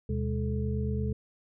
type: tone cluster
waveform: sine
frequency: 76.6 / 125.2 / 205.6 / 433 Hz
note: D#2 / B2 / G#3 / A4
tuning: -27 / +24 / -17 / -28 cents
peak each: -31 / -32 / -34 / -37 dBFS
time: 0.09-1.13 s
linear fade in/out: 5 ms
effects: none